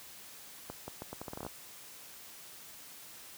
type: accelerating click train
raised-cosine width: 1 ms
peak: -26 dBFS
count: 12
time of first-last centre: 0.7-1.465 s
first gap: 180 ms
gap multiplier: 0.78
effects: white hiss -51 dBFS RMS until 3.37 s + high-pass 60 Hz 12 dB/octave